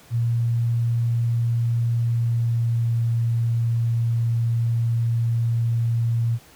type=tone with pitch glide; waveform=sine; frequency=117.3 to 116.29 Hz; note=A#2 to A#2; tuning=+11 to -4 cents; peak=-18 dBFS; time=0.1-6.39 s; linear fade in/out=50 ms; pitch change=-15 cents; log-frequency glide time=2.02-2.98 s; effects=pink hiss -50 dBFS RMS until 6.55 s + high-pass 60 Hz 12 dB/octave